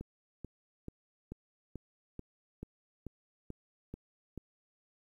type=click train; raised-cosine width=3 ms; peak=-29 dBFS; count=11; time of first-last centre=0.01-4.377 s; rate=2.29 Hz; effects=11-bit